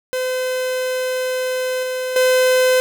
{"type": "tone with level steps", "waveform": "45% pulse", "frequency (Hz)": 511, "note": "C5", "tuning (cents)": -41, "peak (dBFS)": [-19, -21, -12], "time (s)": [0.13, 2.8], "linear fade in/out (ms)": 0, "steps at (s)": [1.83, 2.16], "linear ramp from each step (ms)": 2, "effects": []}